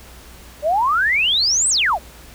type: exponential two-way sweep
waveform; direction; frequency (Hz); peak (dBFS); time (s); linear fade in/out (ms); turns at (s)
sine; up then down; 566 to 8570 to 566; -14; 0.62-1.99; 50; 1.69
effects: added 60 Hz sine -42 dBFS peak until 2.34 s + pink hiss -43 dBFS RMS until 2.34 s